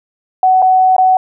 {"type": "tone with dropouts", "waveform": "sine", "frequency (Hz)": 748, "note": "F#5", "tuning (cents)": 19, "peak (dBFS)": -6, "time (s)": [0.43, 1.17], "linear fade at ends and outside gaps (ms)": 2, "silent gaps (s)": [[0.62, 0.624], [0.965, 0.982]], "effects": []}